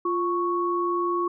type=tone pair together; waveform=sine; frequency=349.2 / 1108.6 Hz; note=F4 / C#6; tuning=0 / 0 cents; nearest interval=octave + minor sixth; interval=2000 cents; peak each=-25 / -25 dBFS; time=0.05-1.28 s; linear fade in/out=5 ms; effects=none